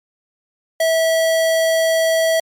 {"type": "tone", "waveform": "square", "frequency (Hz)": 651, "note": "E5", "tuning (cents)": -22, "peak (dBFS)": -14, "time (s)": [0.8, 2.4], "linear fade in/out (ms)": 5, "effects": ["MP3 64 kbps"]}